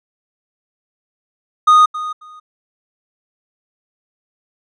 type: tone with echo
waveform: triangle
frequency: 1238 Hz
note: D#6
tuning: 9 cents flat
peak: -4 dBFS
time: 1.67-1.86 s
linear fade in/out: 10 ms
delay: 270 ms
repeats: 2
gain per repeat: -15 dB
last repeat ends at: 2.4 s
effects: resampled to 22050 Hz